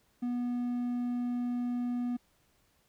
triangle tone, 243.8 Hz, B3, 22 cents flat, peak -28 dBFS, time 0.22-2.17 s, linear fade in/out 10 ms, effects pink hiss -70 dBFS RMS until 2.88 s

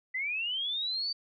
sine linear sweep, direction up, 1975.5 to 4626 Hz, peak -30 dBFS, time 0.14-1.13 s, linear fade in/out 10 ms, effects none

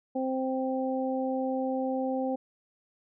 harmonic tone, 261.6 Hz, C4, in tune, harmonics 1 / 2 / 3, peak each -30 / -31 / -35 dBFS, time 0.15-2.36 s, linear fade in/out 10 ms, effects none

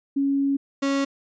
sine / 35% pulse tone pair in turn, 277.2 / 276.1 Hz, C#4 / C#4, 0 / -7 cents, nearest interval unison, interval 7 cents, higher first, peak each -19 / -19 dBFS, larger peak neither, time 0.16-0.57 / 0.82-1.05 s, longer first, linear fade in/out 10 ms, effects resampled to 16000 Hz

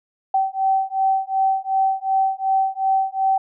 sine beating tone pair, 769 / 771.7 Hz, G5 / G5, -33 / -27 cents, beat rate 2.7 Hz, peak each -20 dBFS, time 0.34-3.38 s, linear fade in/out 5 ms, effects none

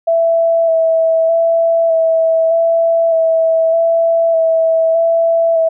sine tone with vibrato, 658 Hz, E5, 3 cents flat, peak -9 dBFS, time 0.07-5.69 s, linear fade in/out 10 ms, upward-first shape square, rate 0.82 Hz, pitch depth 16 cents each way, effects none

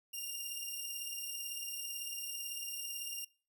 10% pulse beating tone pair, 2794 / 2812 Hz, F7 / F7, 0 / +11 cents, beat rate 18 Hz, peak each -35 / -33 dBFS, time 0.13-3.25 s, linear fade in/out 10 ms, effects noise-tail reverb RT60 0.4 s tail -23 dB re dry

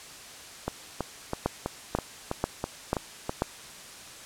two click trains, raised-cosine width 1 ms, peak -10 / -14 dBFS, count 5 / 9, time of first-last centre 1.46-3.421 / 0.68-3.294 s, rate 2.04 / 3.06 Hz, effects white hiss -45 dBFS RMS until 4.25 s + low-pass 9000 Hz 12 dB/octave

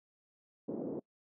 pink band-pass noise, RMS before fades -39 dBFS, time 0.68-1 s, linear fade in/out 10 ms, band 200 to 530 Hz, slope 24 dB/octave, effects noise-tail reverb RT60 0.1 s tail -25 dB re dry

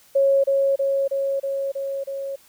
sine tone with echo, 549 Hz, C#5, 17 cents flat, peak -14 dBFS, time 0.15-0.44 s, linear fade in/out 10 ms, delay 320 ms, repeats 6, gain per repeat -2 dB, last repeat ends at 2.36 s, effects white hiss -54 dBFS RMS until 2.48 s

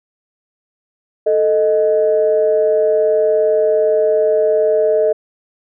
sine tone pair together, 439.7 / 622.3 Hz, A4 / D#5, -1 / 0 cents, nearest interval tritone, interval 601 cents, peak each -13 dBFS, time 1.26-5.13 s, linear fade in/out 10 ms, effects tanh soft clip ceiling -3 dBFS

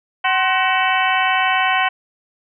harmonic tone with a mistuned harmonic, 377 Hz, F#4, 32 cents sharp, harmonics 2 / 3 / 4 / 5 / 6 / 7 / 8, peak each -19 / -21 / -22 / -23 / -24 / -24 / -25 dBFS, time 0.24-1.89 s, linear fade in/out 10 ms, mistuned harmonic 3, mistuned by -110 cents, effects none

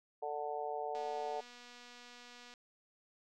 harmonic tone, 147.9 Hz, D3, 13 cents sharp, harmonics 3 / 4 / 5 / 6, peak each -42 / -44 / -40 / -45 dBFS, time 0.22-1.41 s, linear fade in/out 10 ms
click train, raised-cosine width 0.2 ms, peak -38 dBFS, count 387, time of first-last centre 0.95-2.538 s, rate 243 Hz
effects none

